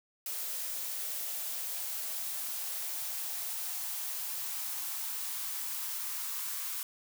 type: noise with high-pass filter sweep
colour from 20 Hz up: blue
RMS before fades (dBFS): -37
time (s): 0.26-6.83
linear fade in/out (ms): 2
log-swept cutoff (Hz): 490 to 1100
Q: 2.3
effects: none